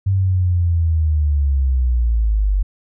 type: linear sweep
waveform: sine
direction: down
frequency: 98 to 46.83 Hz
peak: -13 dBFS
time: 0.06-2.63 s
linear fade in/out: 10 ms
effects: none

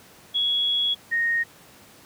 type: tone pair in turn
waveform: sine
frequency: 3349 / 1859 Hz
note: G#7 / A#6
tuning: +14 / -5 cents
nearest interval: minor seventh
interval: 1019 cents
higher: first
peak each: -20 dBFS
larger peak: neither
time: 0.34-0.95 / 1.11-1.44 s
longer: first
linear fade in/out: 20 ms
effects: pink hiss -50 dBFS RMS until 2.05 s + high-pass 100 Hz 12 dB/octave

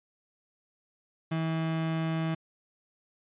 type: tone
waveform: 35% pulse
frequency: 161.7 Hz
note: E3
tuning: 33 cents flat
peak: -26 dBFS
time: 1.31-2.35 s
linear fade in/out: 10 ms
effects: resampled to 8000 Hz

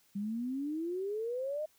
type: exponential sweep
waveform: sine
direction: up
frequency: 196 to 628 Hz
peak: -33 dBFS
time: 0.15-1.66 s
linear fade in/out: 10 ms
effects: white hiss -68 dBFS RMS until 1.78 s

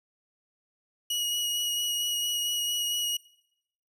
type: tone with vibrato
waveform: sawtooth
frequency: 2903 Hz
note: F#7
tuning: 34 cents flat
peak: -24 dBFS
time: 1.1-3.17 s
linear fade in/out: 5 ms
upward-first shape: sine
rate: 4.4 Hz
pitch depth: 12 cents each way
effects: noise-tail reverb RT60 0.8 s tail -23 dB re dry

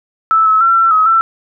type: tone with pitch steps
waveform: sine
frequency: 1315 / 1294 / 1354 / 1346 / 1273 / 1338 Hz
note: E6 / E6 / E6 / E6 / D#6 / E6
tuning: -5 / -32 / +46 / +36 / +39 / +25 cents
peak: -7 dBFS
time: 0.31-1.21 s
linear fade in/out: 0 ms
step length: 150 ms
effects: none

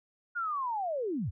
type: linear sweep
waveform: sine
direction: down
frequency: 1448 to 66 Hz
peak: -30 dBFS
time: 0.35-1.31 s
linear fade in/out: 20 ms
effects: none

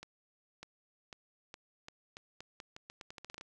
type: accelerating click train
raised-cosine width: 0.2 ms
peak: -29 dBFS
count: 18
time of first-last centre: 0.03-3.411 s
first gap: 600 ms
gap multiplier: 0.83
effects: none

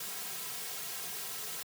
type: noise with comb filter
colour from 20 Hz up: white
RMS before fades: -40 dBFS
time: 0-1.63 s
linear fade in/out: 5 ms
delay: 3.4 ms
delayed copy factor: -1
effects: high-pass 150 Hz 12 dB/octave

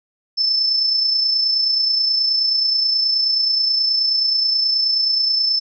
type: tone with amplitude modulation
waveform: sine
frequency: 5274 Hz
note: E8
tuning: in tune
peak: -13 dBFS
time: 0.37-5.6 s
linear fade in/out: 20 ms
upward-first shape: sine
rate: 29.4 Hz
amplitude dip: 40%
effects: none

